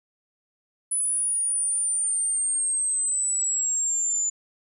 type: linear sweep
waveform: sine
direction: down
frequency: 10000 to 7040 Hz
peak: -22 dBFS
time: 0.91-4.3 s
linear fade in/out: 10 ms
effects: none